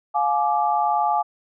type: chord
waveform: sine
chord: D diminished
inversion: first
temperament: just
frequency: 704.8 / 845.8 / 1174.7 Hz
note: F5 / Ab5 / D6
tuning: +16 / +31 / 0 cents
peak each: -23 / -20 / -25 dBFS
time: 0.14-1.23 s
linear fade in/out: 20 ms
effects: none